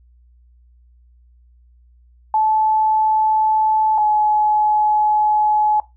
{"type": "tone pair in turn", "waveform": "sine", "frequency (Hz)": [868, 849.2], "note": ["A5", "G#5"], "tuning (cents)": [-24, 38], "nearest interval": "unison", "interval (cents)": 38, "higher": "first", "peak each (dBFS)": -13, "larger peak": "neither", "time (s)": [[2.34, 3.98], [3.98, 5.8]], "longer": "second", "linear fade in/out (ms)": 2, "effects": ["noise-tail reverb RT60 0.2 s tail -17 dB re dry", "added 60 Hz sine -48 dBFS peak until 5.96 s"]}